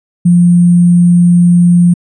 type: tone with sample-and-hold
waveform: sine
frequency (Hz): 174.61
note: F3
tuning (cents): 0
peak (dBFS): -3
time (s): 0.25-1.94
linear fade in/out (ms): 10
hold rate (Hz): 8820
effects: resampled to 22050 Hz